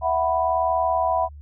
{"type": "chord", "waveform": "sine", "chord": "E suspended second", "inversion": "none", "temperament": "equal", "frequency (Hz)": [659.3, 740, 987.8], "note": ["E5", "F#5", "B5"], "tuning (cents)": [0, 0, 0], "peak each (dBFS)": -23, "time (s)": [0.01, 1.29], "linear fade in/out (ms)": 50, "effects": ["added 73 Hz sine -38 dBFS peak until 1.41 s"]}